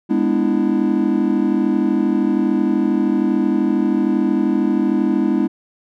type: chord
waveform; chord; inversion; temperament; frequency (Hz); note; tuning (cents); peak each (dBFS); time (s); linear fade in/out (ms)
triangle; E dominant seventh; first; just; 206 / 247.2 / 296.7 / 329.6; G#3 / B3 / D4 / E4; -14 / +2 / +18 / 0; -18; 0.09-5.48; 20
effects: none